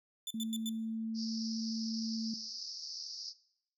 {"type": "tone bursts", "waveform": "sawtooth", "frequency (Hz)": 3516, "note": "A7", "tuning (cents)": -2, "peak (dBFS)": -34, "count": 4, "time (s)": [0.27, 0.693], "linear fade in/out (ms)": 2, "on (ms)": 36, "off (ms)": 93}
{"type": "tone", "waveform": "sine", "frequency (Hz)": 223.3, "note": "A3", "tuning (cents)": 26, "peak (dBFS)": -35, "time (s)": [0.34, 2.34], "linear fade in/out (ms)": 5}
{"type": "band-pass noise", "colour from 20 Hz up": "pink", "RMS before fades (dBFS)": -44, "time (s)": [1.14, 3.34], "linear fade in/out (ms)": 50, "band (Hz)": [4600, 5600], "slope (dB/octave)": 96}
{"effects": ["noise-tail reverb RT60 0.7 s tail -19 dB re dry"]}